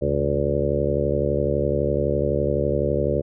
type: harmonic tone with a mistuned harmonic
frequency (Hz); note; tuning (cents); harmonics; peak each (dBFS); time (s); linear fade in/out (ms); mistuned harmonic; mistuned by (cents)
71.9; D2; -36; 1 / 2 / 3 / 4 / 5 / 6 / 7 / 8; -28 / -27 / -30 / -32 / -27 / -27 / -26 / -26; 0.01-3.22; 20; 2; -89
effects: none